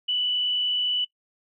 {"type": "tone with frequency modulation", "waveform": "sine", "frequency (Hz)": 2972, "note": "F#7", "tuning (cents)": 7, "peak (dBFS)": -22, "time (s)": [0.08, 1.05], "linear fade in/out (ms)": 10, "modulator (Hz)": 49.8, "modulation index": 0.81, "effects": ["noise-tail reverb RT60 0.1 s tail -23 dB re dry"]}